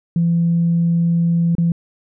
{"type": "tone with dropouts", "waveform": "sine", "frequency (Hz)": 169, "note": "E3", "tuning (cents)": 43, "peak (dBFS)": -12, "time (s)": [0.16, 1.72], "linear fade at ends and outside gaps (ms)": 2, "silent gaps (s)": [1.552, 1.582], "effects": ["tanh soft clip ceiling -8 dBFS"]}